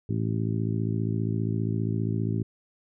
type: harmonic tone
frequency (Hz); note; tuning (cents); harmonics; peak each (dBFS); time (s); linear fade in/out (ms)
55; A1; 0; 2 / 3 / 4 / 5 / 6 / 7; -27 / -31 / -33 / -35 / -37 / -38; 0.09-2.43; 5
effects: none